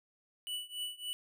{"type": "tone with tremolo", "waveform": "square", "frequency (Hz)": 2961, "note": "F#7", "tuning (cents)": 1, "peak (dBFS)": -35, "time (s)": [0.47, 1.13], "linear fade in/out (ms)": 0, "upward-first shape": "triangle", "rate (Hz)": 3.5, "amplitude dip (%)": 95, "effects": []}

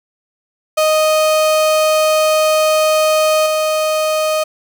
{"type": "tone with level steps", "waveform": "35% pulse", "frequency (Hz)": 622, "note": "D#5", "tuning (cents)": -1, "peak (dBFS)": [-9, -12], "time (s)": [0.77, 4.44], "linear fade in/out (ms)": 10, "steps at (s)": 3.46, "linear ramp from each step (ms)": 2, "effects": []}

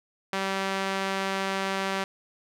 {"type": "tone with band-pass filter", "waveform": "sawtooth", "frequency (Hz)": 193.4, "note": "G3", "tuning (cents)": -23, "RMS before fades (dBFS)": -29, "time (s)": [0.33, 2.04], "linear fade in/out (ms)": 2, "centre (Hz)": 1800, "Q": 0.52, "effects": []}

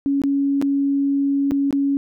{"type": "tone with dropouts", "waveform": "sine", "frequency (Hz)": 278.8, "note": "C#4", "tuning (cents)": 10, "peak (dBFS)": -16, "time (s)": [0.06, 1.97], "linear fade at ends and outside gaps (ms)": 0, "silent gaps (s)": [[0.218, 0.237], [0.615, 0.624], [1.51, 1.518], [1.708, 1.727]], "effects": []}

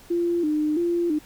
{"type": "tone with vibrato", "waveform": "sine", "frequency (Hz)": 323.3, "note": "E4", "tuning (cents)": -34, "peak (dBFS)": -20, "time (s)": [0.1, 1.19], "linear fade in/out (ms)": 10, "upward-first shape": "square", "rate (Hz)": 1.5, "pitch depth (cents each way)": 110, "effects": ["pink hiss -50 dBFS RMS until 1.25 s"]}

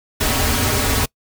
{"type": "noise with comb filter", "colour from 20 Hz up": "pink", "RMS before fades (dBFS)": -18, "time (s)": [0.2, 1.06], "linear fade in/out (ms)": 10, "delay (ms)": 5.8, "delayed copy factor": -0.95, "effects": ["noise-tail reverb RT60 0.1 s tail -25 dB re dry"]}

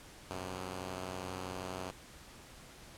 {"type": "tone pair together", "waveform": "5% pulse", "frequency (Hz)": [92.45, 129.7], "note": ["F#2", "C3"], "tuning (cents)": [-1, -15], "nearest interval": "tritone", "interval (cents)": 586, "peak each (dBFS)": [-29, -37], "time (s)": [0.31, 1.91], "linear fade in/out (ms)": 0, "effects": ["pink hiss -54 dBFS RMS until 2.97 s", "low-pass 11000 Hz 12 dB/octave"]}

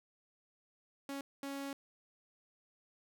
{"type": "tone bursts at uneven times", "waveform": "sawtooth", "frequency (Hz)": 277.2, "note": "C#4", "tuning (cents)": 0, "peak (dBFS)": -36, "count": 2, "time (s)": [[1.09, 1.21], [1.43, 1.73]], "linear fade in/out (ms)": 2, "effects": []}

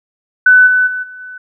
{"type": "tone with level steps", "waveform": "sine", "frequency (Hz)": 1500, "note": "F#6", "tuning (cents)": 23, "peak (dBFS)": [-3, -8, -17, -29, -27], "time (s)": [0.46, 1.38], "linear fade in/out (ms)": 5, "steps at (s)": [0.66, 0.86, 1.02, 1.19], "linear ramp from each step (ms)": 20, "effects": []}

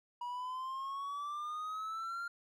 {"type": "exponential sweep", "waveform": "triangle", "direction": "up", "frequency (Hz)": [963, 1401], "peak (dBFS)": -36, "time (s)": [0.21, 2.28], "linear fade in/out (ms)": 5, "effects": []}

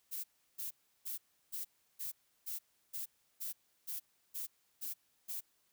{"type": "noise bursts", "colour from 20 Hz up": "violet", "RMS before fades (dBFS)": -41, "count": 12, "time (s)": [0.11, 5.41], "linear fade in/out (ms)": 20, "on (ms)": 130, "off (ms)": 340, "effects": ["white hiss -75 dBFS RMS until 5.72 s"]}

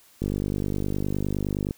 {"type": "click train", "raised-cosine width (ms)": 3, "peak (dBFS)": -14, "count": 75, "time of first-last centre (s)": [0.22, 1.709], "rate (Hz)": 49.7, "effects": ["white hiss -56 dBFS RMS until 1.77 s"]}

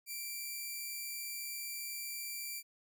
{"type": "tone", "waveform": "5% pulse", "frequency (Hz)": 2349, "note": "D7", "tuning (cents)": 0, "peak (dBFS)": -30, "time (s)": [0.06, 2.63], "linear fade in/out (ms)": 50, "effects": []}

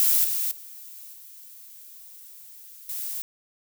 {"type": "noise with level steps", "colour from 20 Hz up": "violet", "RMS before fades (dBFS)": [-20, -26, -43, -46, -32], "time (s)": [0, 3.22], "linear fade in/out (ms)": 0, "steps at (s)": [0.24, 0.51, 1.13, 2.89], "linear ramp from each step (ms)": 5, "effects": []}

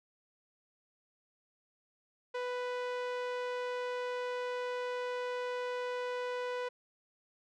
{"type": "tone with low-pass filter", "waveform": "sawtooth", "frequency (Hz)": 495.3, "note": "B4", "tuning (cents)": 5, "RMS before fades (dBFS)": -37, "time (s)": [2.34, 6.69], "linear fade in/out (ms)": 10, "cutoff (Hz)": 3400, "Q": 0.56, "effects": []}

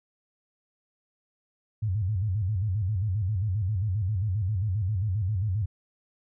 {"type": "tone with vibrato", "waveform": "sine", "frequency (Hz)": 99.6, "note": "G2", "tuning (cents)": 28, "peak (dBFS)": -24, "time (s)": [1.82, 5.66], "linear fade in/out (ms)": 10, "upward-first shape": "square", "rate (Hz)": 7.5, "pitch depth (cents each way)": 150, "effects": []}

